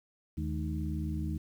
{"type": "harmonic tone with a mistuned harmonic", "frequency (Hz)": 77.7, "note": "D#2", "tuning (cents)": -2, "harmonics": [1, 2, 3, 4], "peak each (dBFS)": [-34, -37, -39, -40], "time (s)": [0.37, 1.38], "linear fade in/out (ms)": 10, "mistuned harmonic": 3, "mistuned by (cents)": -150, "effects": ["10-bit"]}